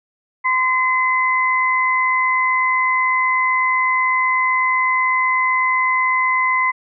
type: tone pair together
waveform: sine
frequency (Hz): 1031 / 2042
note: C6 / C7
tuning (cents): -26 / -43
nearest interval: octave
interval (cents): 1183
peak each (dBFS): -17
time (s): 0.44-6.72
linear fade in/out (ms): 20
effects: none